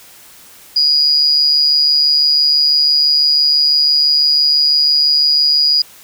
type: tone with amplitude modulation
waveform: sine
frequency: 4877 Hz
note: D#8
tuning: 35 cents flat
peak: -6 dBFS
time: 0.76-5.82 s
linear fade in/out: 5 ms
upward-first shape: sine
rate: 146 Hz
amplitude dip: 65%
effects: white hiss -41 dBFS RMS until 6.03 s

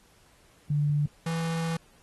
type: tone pair in turn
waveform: sine / square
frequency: 146.83 / 164.81 Hz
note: D3 / E3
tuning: 0 / 0 cents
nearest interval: major second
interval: 200 cents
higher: second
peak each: -22 / -28 dBFS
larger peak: first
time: 0.7-1.06 / 1.26-1.77 s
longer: second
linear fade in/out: 5 ms
effects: pink hiss -61 dBFS RMS until 2.02 s + AAC 32 kbps

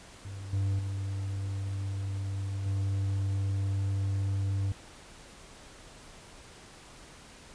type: tone with level steps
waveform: triangle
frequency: 98 Hz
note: G2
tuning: in tune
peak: -36 / -24 / -29 / -25 dBFS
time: 0.25-4.72 s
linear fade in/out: 0 ms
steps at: 0.53 / 0.79 / 2.66 s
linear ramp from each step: 2 ms
effects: pink hiss -51 dBFS RMS until 7.54 s + resampled to 22050 Hz

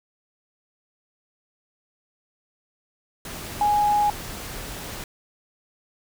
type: tone in noise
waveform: sine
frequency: 830.6 Hz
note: G#5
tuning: in tune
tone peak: -17 dBFS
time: 3.61-4.1 s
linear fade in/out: 2 ms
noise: pink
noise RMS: -35 dBFS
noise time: 3.25-5.04 s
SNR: +15 dB
effects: none

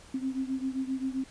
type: beating tone pair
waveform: sine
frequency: 261.6 / 269.2 Hz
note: C4 / C4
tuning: 0 / +49 cents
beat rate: 7.6 Hz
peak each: -31 / -34 dBFS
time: 0.14-1.24 s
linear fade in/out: 5 ms
effects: pink hiss -53 dBFS RMS until 1.3 s + resampled to 22050 Hz

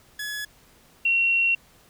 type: tone pair in turn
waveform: sawtooth / sine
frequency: 1695 / 2734 Hz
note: G#6 / F7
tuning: +35 / -37 cents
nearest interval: minor sixth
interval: 828 cents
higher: second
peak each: -26 / -18 dBFS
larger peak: second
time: 0.19-0.45 / 1.05-1.55 s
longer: second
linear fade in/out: 5 ms
effects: pink hiss -56 dBFS RMS until 1.89 s

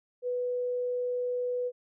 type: tone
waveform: sine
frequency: 493.9 Hz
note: B4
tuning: in tune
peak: -28 dBFS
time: 0.22-1.72 s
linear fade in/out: 50 ms
effects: none

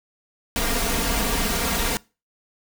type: noise with comb filter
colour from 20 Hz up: pink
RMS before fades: -23 dBFS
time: 0.56-1.97 s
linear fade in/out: 0 ms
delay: 4.3 ms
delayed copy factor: +0.85
effects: noise-tail reverb RT60 0.3 s tail -23 dB re dry

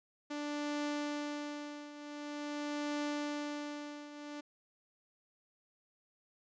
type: tone with tremolo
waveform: sawtooth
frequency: 293.7 Hz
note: D4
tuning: in tune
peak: -30 dBFS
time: 0.3-4.41 s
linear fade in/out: 10 ms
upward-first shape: triangle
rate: 0.46 Hz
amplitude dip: 80%
effects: resampled to 16000 Hz

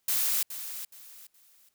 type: noise with echo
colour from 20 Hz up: blue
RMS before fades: -27 dBFS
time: 0.08-0.43 s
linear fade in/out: 5 ms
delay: 420 ms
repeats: 3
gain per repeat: -11 dB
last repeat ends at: 1.69 s
effects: white hiss -75 dBFS RMS until 1.74 s

